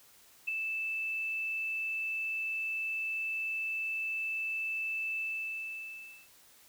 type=tone with ADSR envelope; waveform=sine; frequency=2637 Hz; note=E7; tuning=in tune; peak=-27 dBFS; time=0.47-6.29 s; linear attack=16 ms; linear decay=4 ms; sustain=-5 dB; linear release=1100 ms; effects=white hiss -60 dBFS RMS until 6.68 s